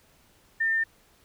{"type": "tone", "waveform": "sine", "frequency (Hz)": 1803, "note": "A6", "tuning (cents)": 42, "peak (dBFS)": -22, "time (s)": [0.6, 0.84], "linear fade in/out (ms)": 10, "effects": ["pink hiss -61 dBFS RMS until 1.24 s"]}